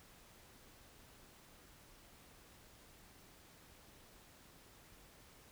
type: silence
effects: pink hiss -62 dBFS RMS until 5.51 s